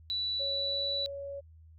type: tone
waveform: sine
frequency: 3951 Hz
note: B7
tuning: in tune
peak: -30 dBFS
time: 0.1-1.06 s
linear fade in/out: 0 ms
type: tone with pitch glide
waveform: sine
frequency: 554.4 to 559.5 Hz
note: C#5 to C#5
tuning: 0 to +16 cents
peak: -37 dBFS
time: 0.39-1.41 s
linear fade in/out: 20 ms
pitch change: +16 cents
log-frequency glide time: 0.54-0.87 s
effects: added 80 Hz sine -52 dBFS peak until 1.78 s